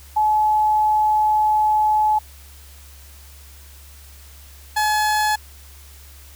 sine / 30% pulse tone pair in turn, 855 / 851.5 Hz, A5 / G#5, -50 / +43 cents, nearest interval unison, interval 7 cents, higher first, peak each -14 dBFS, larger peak neither, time 0.16-2.19 / 4.76-5.36 s, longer first, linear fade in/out 10 ms, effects added 70 Hz sine -42 dBFS peak until 6.35 s + white hiss -47 dBFS RMS until 6.35 s

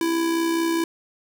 square tone with amplitude modulation, 332.1 Hz, E4, 13 cents sharp, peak -19 dBFS, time 0.01-0.84 s, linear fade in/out 2 ms, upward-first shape sine, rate 64.6 Hz, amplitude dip 40%, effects none

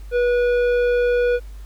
sine tone with tanh clipping, 486.6 Hz, B4, 26 cents flat, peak -17 dBFS, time 0.11-1.4 s, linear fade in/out 50 ms, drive 11 dB, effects added 50 Hz sine -33 dBFS peak until 1.65 s + pink hiss -53 dBFS RMS until 1.65 s

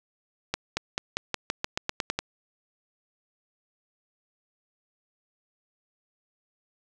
accelerating click train, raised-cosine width 0.2 ms, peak -9 dBFS, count 12, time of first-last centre 0.54-2.19 s, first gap 230 ms, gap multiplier 0.91, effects none

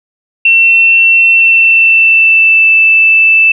sine tone with pitch glide, 2701 to 2644 Hz, E7 to E7, +42 to +5 cents, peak -3 dBFS, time 0.45-3.52 s, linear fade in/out 5 ms, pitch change -37 cents, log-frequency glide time 1.26-2.7 s, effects none

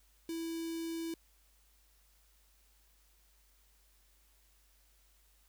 square tone with notch filter, 329.6 Hz, E4, in tune, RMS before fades -39 dBFS, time 0.29-1.14 s, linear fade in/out 2 ms, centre 1200 Hz, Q 0.51, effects added 50 Hz sine -67 dBFS peak until 5.48 s + white hiss -70 dBFS RMS until 5.48 s

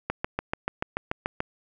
click train, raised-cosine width 0.5 ms, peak -11 dBFS, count 10, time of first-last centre 0.1-1.404 s, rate 6.9 Hz, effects none

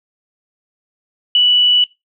sine tone, 2956 Hz, F#7, 2 cents flat, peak -8 dBFS, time 1.35-1.84 s, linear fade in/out 2 ms, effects noise-tail reverb RT60 0.2 s tail -20 dB re dry

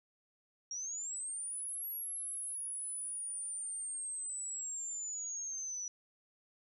sine linear two-way sweep, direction up then down, 5588 to 11470 to 5860 Hz, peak -38 dBFS, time 0.71-5.88 s, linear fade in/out 2 ms, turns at 1.87 s, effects none

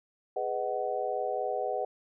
sine chord, G# minor seventh, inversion none, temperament just, 415.3 / 498.4 / 623 / 747.5 Hz, G#4 / B4 / D#5 / F#5, 0 / +16 / +2 / +17 cents, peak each -36 / -34 / -35 / -33 dBFS, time 0.36-1.85 s, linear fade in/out 5 ms, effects none

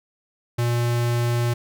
square tone, 119.4 Hz, A#2, 42 cents sharp, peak -20 dBFS, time 0.58-1.54 s, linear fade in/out 10 ms, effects none

